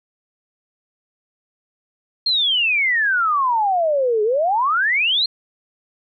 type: exponential two-way sweep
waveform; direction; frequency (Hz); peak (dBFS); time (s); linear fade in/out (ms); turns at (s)
sine; down then up; 4283 to 412.8 to 4283; -15; 2.26-5.26; 5; 4.23
effects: none